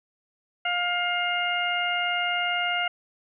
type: harmonic tone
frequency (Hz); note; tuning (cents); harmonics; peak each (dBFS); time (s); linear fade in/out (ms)
707; F5; +21; 1 / 2 / 3 / 4; -29 / -29 / -29 / -29; 0.65-2.88; 5
effects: none